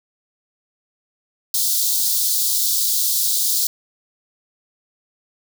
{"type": "high-pass noise", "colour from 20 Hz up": "white", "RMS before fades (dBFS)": -19, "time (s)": [1.54, 3.67], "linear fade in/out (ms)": 2, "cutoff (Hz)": 3700, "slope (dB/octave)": 48, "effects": []}